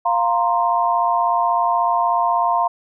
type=chord; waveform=sine; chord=F suspended fourth; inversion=none; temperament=just; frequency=698.5 / 931.3 / 1047.7 Hz; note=F5 / Bb5 / C6; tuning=0 / -2 / +2 cents; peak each=-19 / -19 / -20 dBFS; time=0.05-2.68 s; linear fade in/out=10 ms; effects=none